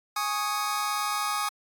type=chord; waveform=sawtooth; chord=Ab suspended fourth; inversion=none; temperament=just; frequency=830.6 / 1107.5 / 1245.9 Hz; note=Ab5 / Db6 / Eb6; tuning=0 / -2 / +2 cents; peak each=-28 / -29 / -25 dBFS; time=0.16-1.49 s; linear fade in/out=5 ms; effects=AAC 64 kbps